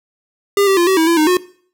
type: tone with pitch steps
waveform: square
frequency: 401.7 / 388.1 / 346 / 380.9 / 322.6 / 337.5 / 308.4 / 362.3 Hz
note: G4 / G4 / F4 / G4 / E4 / E4 / D#4 / F#4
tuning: +42 / -17 / -16 / -50 / -37 / +41 / -15 / -36 cents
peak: -11 dBFS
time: 0.57-1.37 s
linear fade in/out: 2 ms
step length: 100 ms
effects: noise-tail reverb RT60 0.5 s tail -19 dB re dry